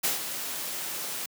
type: noise with ADSR envelope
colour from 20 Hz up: white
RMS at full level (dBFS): -25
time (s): 0.03-1.26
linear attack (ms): 16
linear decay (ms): 140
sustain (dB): -9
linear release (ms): 4
effects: high-pass 150 Hz 12 dB/octave